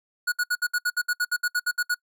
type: tone bursts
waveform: square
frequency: 1457 Hz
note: F#6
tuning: 27 cents flat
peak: -22 dBFS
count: 15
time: 0.27-1.946 s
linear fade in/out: 10 ms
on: 52 ms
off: 64 ms
effects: noise-tail reverb RT60 0.1 s tail -25 dB re dry